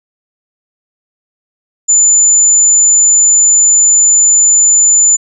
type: tone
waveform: sine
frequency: 7040 Hz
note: A8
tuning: in tune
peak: -4 dBFS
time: 1.88-5.17 s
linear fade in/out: 20 ms
effects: none